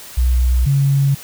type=tone pair in turn; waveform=sine; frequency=62.1 / 138.61 Hz; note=B1 / C#3; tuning=+10 / 0 cents; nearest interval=octave + major second; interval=1390 cents; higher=second; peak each=-11 dBFS; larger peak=neither; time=0.17-0.66 / 0.66-1.15 s; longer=neither; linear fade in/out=10 ms; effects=white hiss -36 dBFS RMS until 1.23 s